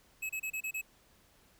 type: tone bursts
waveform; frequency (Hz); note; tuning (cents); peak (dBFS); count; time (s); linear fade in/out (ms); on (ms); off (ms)
square; 2577; E7; -40; -35; 6; 0.22-0.815; 10; 75; 29
effects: pink hiss -65 dBFS RMS until 1.59 s